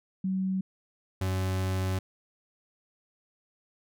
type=tone pair in turn; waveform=sine / 40% pulse; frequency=189.1 / 94.01 Hz; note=F#3 / F#2; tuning=+38 / +28 cents; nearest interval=octave; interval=1210 cents; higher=first; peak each=-26 dBFS; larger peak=neither; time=0.24-0.61 / 1.21-1.99 s; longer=second; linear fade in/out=5 ms; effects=none